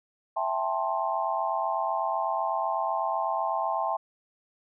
sine chord, A minor seventh, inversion second, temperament just, 660 / 792 / 880 / 1056 Hz, E5 / G5 / A5 / C6, +2 / +18 / 0 / +16 cents, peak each -31 dBFS, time 0.36-3.97 s, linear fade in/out 10 ms, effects none

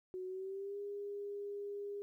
sine tone with pitch glide, 370 to 405.8 Hz, F#4 to G#4, 0 to -40 cents, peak -40 dBFS, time 0.14-2.02 s, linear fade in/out 0 ms, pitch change +160 cents, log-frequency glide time 0.26-0.78 s, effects 13-bit

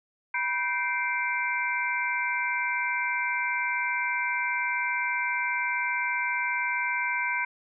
sine tone cluster, 974 / 1550 / 2102 / 2337 Hz, B5 / G6 / C7 / D7, -24 / -20 / +7 / -9 cents, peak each -31 dBFS, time 0.34-7.45 s, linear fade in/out 5 ms, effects none

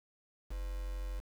sine tone with quantisation, 46.25 Hz, F#1, in tune, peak -36 dBFS, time 0.5-1.21 s, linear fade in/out 20 ms, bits 8, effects none

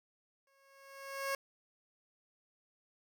15% pulse tone with exponential growth, 547 Hz, C#5, 23 cents flat, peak -26 dBFS, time 0.47-1.35 s, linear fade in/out 2 ms, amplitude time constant 190 ms, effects none

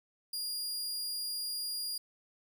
sawtooth tone, 4833 Hz, D8, 49 cents sharp, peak -32 dBFS, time 0.33-1.98 s, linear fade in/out 5 ms, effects 11-bit

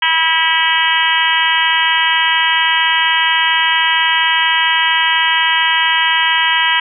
harmonic tone with a mistuned harmonic, 324.3 Hz, E4, 28 cents flat, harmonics 3 / 4 / 5 / 6 / 7 / 8 / 9 / 10, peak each -17 / -26 / -19 / -17 / -21 / -23 / -18 / -19 dBFS, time 0.02-6.8 s, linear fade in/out 5 ms, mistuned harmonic 10, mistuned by -29 cents, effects none

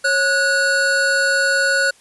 square tone pair together, 549 / 1465.7 Hz, C#5 / F#6, -17 / -17 cents, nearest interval octave + perfect fourth, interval 1700 cents, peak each -22 / -16 dBFS, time 0.04-1.91 s, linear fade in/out 10 ms, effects white hiss -51 dBFS RMS until 2 s + resampled to 24000 Hz

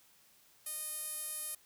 sawtooth tone with band-pass filter, 616 Hz, D#5, 17 cents flat, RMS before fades -41 dBFS, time 0.66-1.55 s, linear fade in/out 5 ms, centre 11000 Hz, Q 5.3, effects white hiss -65 dBFS RMS until 1.65 s

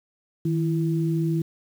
sine tone pair together, 158.9 / 333.1 Hz, D#3 / E4, +37 / +18 cents, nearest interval octave + minor second, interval 1281 cents, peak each -22 / -26 dBFS, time 0.45-1.42 s, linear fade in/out 5 ms, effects 8-bit

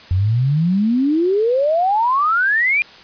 sine exponential sweep, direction up, 87.31 to 2450 Hz, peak -13 dBFS, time 0.11-2.82 s, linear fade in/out 0 ms, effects white hiss -41 dBFS RMS until 3.03 s + resampled to 11025 Hz

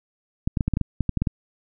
clicks, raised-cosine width 5 ms, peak -9 dBFS, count 12, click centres 0.475 / 0.572 / 0.608 / 0.68 / 0.737 / 0.771 / 0.813 / 1.007 / 1.093 / 1.173 / 1.22 / 1.272 s, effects none

